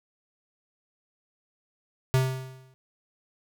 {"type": "tone with exponential decay", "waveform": "square", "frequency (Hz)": 130.7, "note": "C3", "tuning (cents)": -1, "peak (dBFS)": -18, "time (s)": [2.14, 2.74], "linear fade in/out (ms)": 0, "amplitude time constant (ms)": 130, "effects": []}